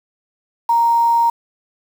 sine tone with quantisation, 932.3 Hz, A#5, in tune, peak -11 dBFS, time 0.69-1.3 s, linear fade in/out 5 ms, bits 6, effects none

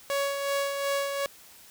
sawtooth tone with tremolo, 559 Hz, C#5, 14 cents sharp, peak -21 dBFS, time 0.1-1.26 s, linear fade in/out 0 ms, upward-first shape sine, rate 2.7 Hz, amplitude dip 45%, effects white hiss -52 dBFS RMS until 1.7 s

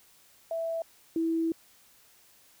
sine tone pair in turn, 659.3 / 327.8 Hz, E5 / E4, 0 / -10 cents, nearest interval octave, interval 1210 cents, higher first, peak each -29 / -25 dBFS, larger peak second, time 0.51-0.82 / 1.16-1.52 s, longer second, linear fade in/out 2 ms, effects white hiss -60 dBFS RMS until 2.6 s

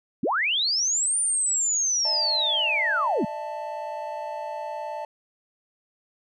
sine linear two-way sweep, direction up then down, 163.4 to 9240 to 163.4 Hz, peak -21 dBFS, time 0.23-3.25 s, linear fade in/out 5 ms, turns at 1.19 s
triangle chord, D suspended second, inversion none, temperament equal with one note detuned, 600 / 659.3 / 880 Hz, D5 / E5 / A5, +37 / 0 / 0 cents, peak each -33 / -35 / -31 dBFS, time 2.05-5.05 s, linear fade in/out 2 ms
effects none

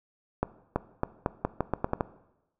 accelerating click train, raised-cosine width 1 ms, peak -11 dBFS, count 10, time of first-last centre 0.43-2.008 s, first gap 330 ms, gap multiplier 0.83, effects noise-tail reverb RT60 0.9 s tail -17 dB re dry

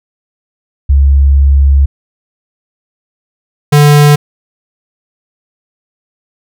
sine / square tone pair in turn, 69.3 / 146.84 Hz, C#2 / D3, 0 / 0 cents, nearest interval octave + minor second, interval 1300 cents, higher second, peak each -3 dBFS, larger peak neither, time 0.89-1.86 / 3.72-4.16 s, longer first, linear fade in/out 10 ms, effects none

